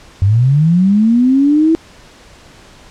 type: linear sweep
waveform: sine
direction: up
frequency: 92.5 to 329.6 Hz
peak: -7 dBFS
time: 0.22-1.75 s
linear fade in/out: 0 ms
effects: pink hiss -41 dBFS RMS until 2.9 s + low-pass 7000 Hz 12 dB/octave